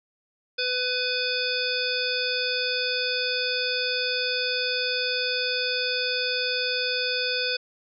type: harmonic tone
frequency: 500 Hz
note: B4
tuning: 21 cents sharp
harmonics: 1 / 3 / 5 / 7 / 9 / 10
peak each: -31 / -31 / -31 / -31 / -31 / -31 dBFS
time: 0.58-7.57 s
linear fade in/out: 10 ms
effects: none